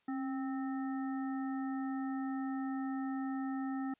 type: harmonic tone with a mistuned harmonic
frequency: 261.6 Hz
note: C4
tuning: in tune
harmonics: 1 / 3 / 5 / 7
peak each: -35 / -45 / -49 / -52 dBFS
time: 0.08-3.94 s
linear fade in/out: 5 ms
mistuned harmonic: 1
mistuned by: +48 cents
effects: white hiss -75 dBFS RMS until 3.99 s + resampled to 8000 Hz